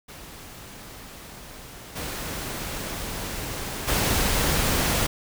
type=noise with level steps; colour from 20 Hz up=pink; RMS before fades=-42 / -32 / -23 dBFS; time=0.08-5.07 s; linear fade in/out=10 ms; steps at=1.95 / 3.87 s; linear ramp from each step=20 ms; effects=none